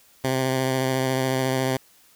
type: tone with vibrato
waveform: 10% pulse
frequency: 131 Hz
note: C3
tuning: 2 cents sharp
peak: -13 dBFS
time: 0.24-1.77 s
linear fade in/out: 5 ms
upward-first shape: triangle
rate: 14 Hz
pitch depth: 24 cents each way
effects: white hiss -56 dBFS RMS until 2.15 s